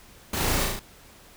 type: noise with echo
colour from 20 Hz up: pink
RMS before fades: -28 dBFS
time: 0.33-0.65 s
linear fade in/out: 5 ms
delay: 36 ms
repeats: 4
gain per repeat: -2 dB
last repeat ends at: 0.794 s
effects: pink hiss -51 dBFS RMS until 1.36 s